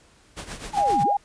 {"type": "noise with tremolo", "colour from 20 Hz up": "pink", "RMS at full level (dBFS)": -33, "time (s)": [0.36, 1.04], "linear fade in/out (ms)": 20, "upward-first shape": "triangle", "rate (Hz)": 7.7, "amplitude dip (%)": 80}
{"type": "linear two-way sweep", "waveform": "sine", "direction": "down then up", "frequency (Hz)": [880, 116.54, 880], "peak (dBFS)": -26, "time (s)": [0.73, 1.15], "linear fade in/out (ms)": 10, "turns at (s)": 1.03}
{"type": "tone", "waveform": "sine", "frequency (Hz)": 812, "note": "G#5", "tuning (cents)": -39, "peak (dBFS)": -18, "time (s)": [0.77, 1.17], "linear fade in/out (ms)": 5}
{"effects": ["pink hiss -56 dBFS RMS until 1.24 s", "resampled to 22050 Hz"]}